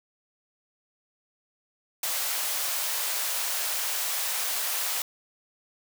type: high-pass noise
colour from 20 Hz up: white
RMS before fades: -29 dBFS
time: 2.03-5.02 s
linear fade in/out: 2 ms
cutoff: 540 Hz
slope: 24 dB/octave
effects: none